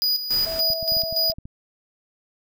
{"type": "tone with tremolo", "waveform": "square", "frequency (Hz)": 4927, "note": "D#8", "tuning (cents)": -18, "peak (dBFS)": -19, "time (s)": [0.02, 1.32], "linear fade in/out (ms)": 0, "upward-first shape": "square", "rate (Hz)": 3.5, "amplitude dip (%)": 65}
{"type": "noise", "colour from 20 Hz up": "pink", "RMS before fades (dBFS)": -36, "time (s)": [0.3, 0.61], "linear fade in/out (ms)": 10}
{"type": "tone", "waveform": "sine", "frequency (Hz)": 651, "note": "E5", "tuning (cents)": -22, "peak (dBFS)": -28, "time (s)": [0.46, 1.34], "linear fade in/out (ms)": 10}
{"type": "clicks", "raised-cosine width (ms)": 5, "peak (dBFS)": -25, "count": 9, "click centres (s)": [0.703, 0.828, 0.921, 0.968, 1.036, 1.126, 1.299, 1.385, 1.455]}
{"effects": []}